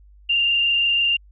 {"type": "tone with frequency modulation", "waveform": "sine", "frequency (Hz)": 2794, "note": "F7", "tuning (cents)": 0, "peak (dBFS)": -16, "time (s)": [0.29, 1.17], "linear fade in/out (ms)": 10, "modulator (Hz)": 26.2, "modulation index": 1.4, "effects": ["added 50 Hz sine -46 dBFS peak until 1.31 s"]}